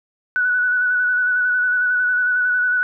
sine tone with vibrato, 1482 Hz, F#6, 2 cents sharp, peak -15 dBFS, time 0.36-2.83 s, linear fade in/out 0 ms, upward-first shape square, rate 11 Hz, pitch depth 19 cents each way, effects none

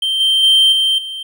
triangle tone with level steps, 3136 Hz, G7, in tune, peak -13 / -9 / -6 / -10 / -22 dBFS, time 0.02-1.23 s, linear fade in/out 5 ms, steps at 0.2 / 0.43 / 0.72 / 0.98 s, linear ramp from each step 5 ms, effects none

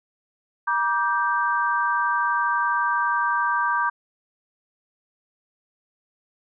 sine chord, G minor, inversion first, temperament equal with one note detuned, 955.2 / 1174.7 / 1568 Hz, Bb5 / D6 / G6, +42 / 0 / 0 cents, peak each -24 dBFS, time 0.67-3.9 s, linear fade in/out 10 ms, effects none

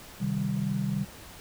sine chord, C minor, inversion none, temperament equal with one note detuned, 132.26 / 155.56 / 196 Hz, C3 / Eb3 / G3, +19 / 0 / 0 cents, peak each -32 / -32 / -29 dBFS, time 0.2-1.05 s, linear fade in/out 20 ms, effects pink hiss -47 dBFS RMS until 1.4 s

